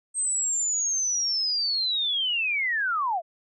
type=linear sweep; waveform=sine; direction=down; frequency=8372 to 627 Hz; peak=-23 dBFS; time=0.14-3.22 s; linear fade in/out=50 ms; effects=none